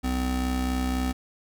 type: tone pair together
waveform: square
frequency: 63.9 / 255.6 Hz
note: C2 / C4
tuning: -40 / -40 cents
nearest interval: 2 octaves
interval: 2400 cents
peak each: -28 dBFS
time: 0.03-1.13 s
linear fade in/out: 20 ms
effects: none